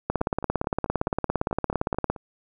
two click trains, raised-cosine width 1 ms, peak -9 / -24 dBFS, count 36 / 10, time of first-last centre 0.1-2.1 / 0.21-2.162 s, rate 17.5 / 4.61 Hz, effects none

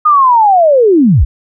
sine linear sweep, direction down, 1244.5 to 41.2 Hz, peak -4 dBFS, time 0.05-1.25 s, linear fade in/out 10 ms, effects none

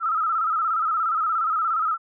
sine tone with vibrato, 1300 Hz, E6, 24 cents flat, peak -20 dBFS, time 0-1.98 s, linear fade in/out 50 ms, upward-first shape square, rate 17 Hz, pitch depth 61 cents each way, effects none

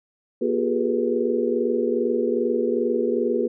sine tone cluster, 240.6 / 356.3 / 401.3 / 423.7 / 486.4 Hz, B3 / F4 / G4 / G#4 / B4, -45 / +35 / +41 / +35 / -26 cents, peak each -26 dBFS, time 0.41-3.48 s, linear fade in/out 10 ms, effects none

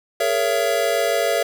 square chord, A# half-diminished seventh, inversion third, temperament just, 419.5 / 466.2 / 559.4 / 671.3 Hz, G#4 / A#4 / C#5 / E5, +17 / 0 / +16 / +31 cents, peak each -27 / -25 / -24 / -22 dBFS, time 0.2-1.43 s, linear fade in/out 5 ms, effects none

